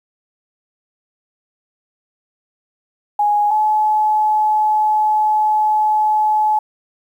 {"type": "tone pair in turn", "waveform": "sine", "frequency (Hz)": [830.6, 855.4], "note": ["G#5", "A5"], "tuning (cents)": [0, -49], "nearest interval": "minor second", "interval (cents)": 51, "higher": "second", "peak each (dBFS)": -12, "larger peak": "neither", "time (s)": [[3.19, 3.51], [3.51, 6.59]], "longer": "second", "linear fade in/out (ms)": 5, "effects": ["8-bit"]}